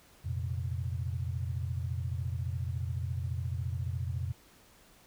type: chord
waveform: sine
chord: F suspended fourth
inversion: none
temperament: equal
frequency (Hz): 87.31 / 116.54 / 130.81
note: F2 / Bb2 / C3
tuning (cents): 0 / 0 / 0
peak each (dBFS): -34 / -37 / -38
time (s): 0.24-4.33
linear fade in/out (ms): 20
effects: pink hiss -60 dBFS RMS until 5.06 s